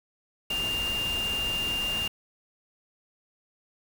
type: tone in noise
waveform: sine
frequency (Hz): 2800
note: F7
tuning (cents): +4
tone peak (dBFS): -27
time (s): 0.5-2.08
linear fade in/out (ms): 5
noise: pink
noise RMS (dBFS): -36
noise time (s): 0.5-2.08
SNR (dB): +6
effects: none